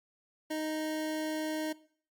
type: tone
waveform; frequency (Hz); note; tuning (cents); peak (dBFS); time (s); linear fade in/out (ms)
25% pulse; 311.1; D#4; 0; -29; 0.5-1.73; 10
effects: noise-tail reverb RT60 0.5 s tail -19 dB re dry + Opus 48 kbps